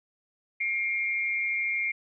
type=tone pair together; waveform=sine; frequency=2137 / 2349 Hz; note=C7 / D7; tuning=+36 / 0 cents; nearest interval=major second; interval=164 cents; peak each=-27 / -31 dBFS; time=0.6-1.92 s; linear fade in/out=10 ms; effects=none